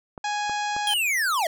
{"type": "clicks", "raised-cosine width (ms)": 1, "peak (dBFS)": -22, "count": 3, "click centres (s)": [0.178, 0.496, 0.765]}
{"type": "harmonic tone", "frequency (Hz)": 830.6, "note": "G#5", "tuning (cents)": 0, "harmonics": [1, 2, 3, 4, 5, 6, 7, 8, 9], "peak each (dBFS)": [-26, -32, -36, -38, -40, -42, -43, -44, -45], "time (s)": [0.24, 0.94], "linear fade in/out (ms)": 5}
{"type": "linear sweep", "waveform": "square", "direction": "down", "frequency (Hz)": [3322, 604], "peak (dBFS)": -22, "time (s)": [0.87, 1.47], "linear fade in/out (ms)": 2}
{"effects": []}